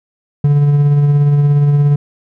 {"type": "tone with tremolo", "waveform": "triangle", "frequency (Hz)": 144.7, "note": "D3", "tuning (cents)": -25, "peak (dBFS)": -4, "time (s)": [0.44, 1.96], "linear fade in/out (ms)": 5, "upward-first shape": "triangle", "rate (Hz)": 17, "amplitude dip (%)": 35, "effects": []}